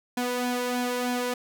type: tone with flanger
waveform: sawtooth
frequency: 246.9 Hz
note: B3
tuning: in tune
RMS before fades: -28 dBFS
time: 0.17-1.34 s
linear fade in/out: 5 ms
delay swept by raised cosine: 1.2 to 1.96 ms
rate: 3.2 Hz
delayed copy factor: +0.6
effects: none